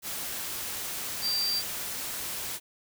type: tone in noise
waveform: sine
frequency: 4699 Hz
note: D8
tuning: in tune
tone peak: -26 dBFS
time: 1.21-1.63 s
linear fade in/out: 50 ms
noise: white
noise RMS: -35 dBFS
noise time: 0.02-2.6 s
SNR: +6 dB
effects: none